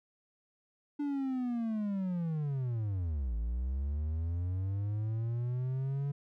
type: linear two-way sweep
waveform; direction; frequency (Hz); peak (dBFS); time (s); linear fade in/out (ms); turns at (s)
triangle; down then up; 293.7 to 54.3 to 142.9; -29; 0.99-6.12; 10; 3.36
effects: none